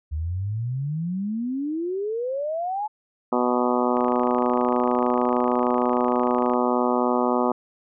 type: exponential sweep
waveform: sine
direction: up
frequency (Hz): 73.4 to 870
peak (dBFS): -24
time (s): 0.11-2.88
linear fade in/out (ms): 20
type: harmonic tone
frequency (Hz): 123.47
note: B2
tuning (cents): 0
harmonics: 2 / 3 / 4 / 5 / 6 / 7 / 8 / 9 / 10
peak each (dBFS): -24 / -26 / -27 / -28 / -29 / -29 / -30 / -31 / -31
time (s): 3.32-7.52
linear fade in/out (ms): 5
type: click train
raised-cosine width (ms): 0.5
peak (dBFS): -23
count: 69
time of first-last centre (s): 3.97-6.536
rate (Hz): 26.5
effects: none